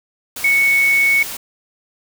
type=tone in noise; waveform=sine; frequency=2217 Hz; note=C#7; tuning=in tune; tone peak=-11 dBFS; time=0.44-1.23 s; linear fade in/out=5 ms; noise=white; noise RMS=-28 dBFS; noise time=0.36-1.37 s; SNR=+14 dB; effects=none